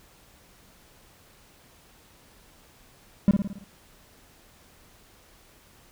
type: tone with echo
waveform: triangle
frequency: 200 Hz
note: G3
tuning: 35 cents sharp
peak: -11 dBFS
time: 3.28-3.31 s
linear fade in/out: 0 ms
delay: 55 ms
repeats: 6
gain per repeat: -5 dB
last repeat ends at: 3.64 s
effects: pink hiss -56 dBFS RMS until 5.91 s